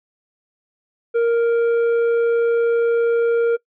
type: tone with tanh clipping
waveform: sine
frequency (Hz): 466.2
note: A#4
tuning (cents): 0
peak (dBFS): -15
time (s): 1.14-3.57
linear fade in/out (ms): 20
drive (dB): 6
effects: noise-tail reverb RT60 0.1 s tail -22 dB re dry